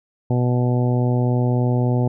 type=harmonic tone; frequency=123.47 Hz; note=B2; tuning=in tune; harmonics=1 / 2 / 3 / 4 / 5 / 6 / 7; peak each=-17 / -23 / -27 / -29 / -31 / -33 / -34 dBFS; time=0.3-2.08 s; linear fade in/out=5 ms; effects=none